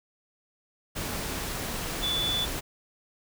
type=tone in noise; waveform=sine; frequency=3468 Hz; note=A7; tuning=26 cents flat; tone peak=-26 dBFS; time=2.02-2.46 s; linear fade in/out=20 ms; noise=pink; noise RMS=-33 dBFS; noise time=0.95-2.61 s; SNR=+4 dB; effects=none